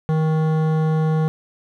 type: tone with hard clipping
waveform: sine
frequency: 157.4 Hz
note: D#3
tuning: 20 cents sharp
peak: -18 dBFS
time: 0.09-1.28 s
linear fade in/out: 0 ms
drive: 14 dB
effects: none